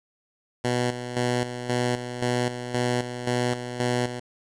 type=tone with tremolo; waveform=10% pulse; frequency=123 Hz; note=B2; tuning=7 cents flat; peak=-14 dBFS; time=0.64-4.2 s; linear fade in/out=10 ms; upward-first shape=square; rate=1.9 Hz; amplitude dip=65%; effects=resampled to 22050 Hz + 9-bit